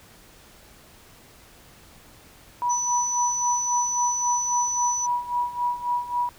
sine tone with tremolo, 971 Hz, B5, 30 cents flat, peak -20 dBFS, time 2.62-6.29 s, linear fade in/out 0 ms, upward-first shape sine, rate 3.7 Hz, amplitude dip 80%
sine tone, 5970 Hz, F#8, 15 cents sharp, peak -24 dBFS, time 2.69-5.07 s, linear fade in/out 20 ms
effects pink hiss -51 dBFS RMS until 6.38 s

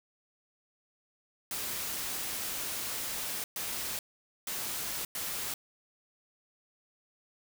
white noise bursts at uneven times, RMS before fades -36 dBFS, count 4, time 1.51-3.44 / 3.56-3.99 / 4.47-5.05 / 5.15-5.54 s, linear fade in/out 2 ms, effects none

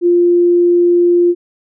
sine tone, 349.2 Hz, F4, in tune, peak -7 dBFS, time 0.01-1.35 s, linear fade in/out 50 ms, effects none

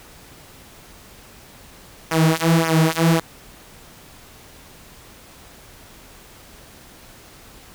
sawtooth tone with flanger, 162.6 Hz, E3, 23 cents flat, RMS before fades -17 dBFS, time 2.11-3.2 s, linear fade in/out 5 ms, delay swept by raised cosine 0.24 to 6.14 ms, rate 1.8 Hz, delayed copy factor -0.95, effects pink hiss -45 dBFS RMS until 7.74 s

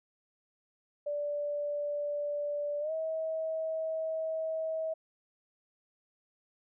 sine tone with pitch glide, 584 to 640.5 Hz, D5 to E5, -10 to -50 cents, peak -31 dBFS, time 1.06-4.94 s, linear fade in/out 10 ms, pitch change +160 cents, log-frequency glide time 2.8-2.92 s, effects none

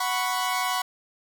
sawtooth chord, F# suspended fourth, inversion none, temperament equal, 740 / 987.8 / 1108.7 Hz, F#5 / B5 / C#6, 0 / 0 / 0 cents, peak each -25 dBFS, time 0-0.82 s, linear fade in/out 5 ms, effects none

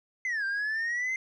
sine exponential two-way sweep, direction down then up, 2093 to 1569 to 2093 Hz, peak -25 dBFS, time 0.25-1.16 s, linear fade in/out 2 ms, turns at 0.45 s, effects tanh soft clip ceiling -27 dBFS

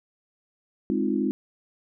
sine chord, F minor seventh, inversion first, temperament equal, 207.7 / 261.6 / 311.1 / 349.2 Hz, Ab3 / C4 / Eb4 / F4, 0 / 0 / 0 / 0 cents, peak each -27 / -27 / -28 / -29 dBFS, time 0.9-1.31 s, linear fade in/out 0 ms, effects none

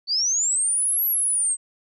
sine linear two-way sweep, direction up then down, 4435 to 11840 to 8110 Hz, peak -19 dBFS, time 0.07-1.57 s, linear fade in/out 50 ms, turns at 1.06 s, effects none

